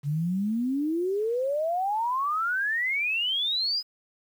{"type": "exponential sweep", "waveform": "sine", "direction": "up", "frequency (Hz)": [138.59, 5080], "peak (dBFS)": -24, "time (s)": [0.03, 3.83], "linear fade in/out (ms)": 50, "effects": ["9-bit"]}